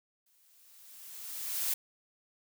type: noise with exponential growth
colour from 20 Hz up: blue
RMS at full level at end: -30 dBFS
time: 0.26-1.74 s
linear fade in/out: 5 ms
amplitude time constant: 320 ms
effects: none